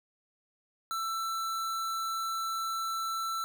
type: tone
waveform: square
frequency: 1333 Hz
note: E6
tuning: 19 cents sharp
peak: -32 dBFS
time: 0.91-3.44 s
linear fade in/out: 0 ms
effects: none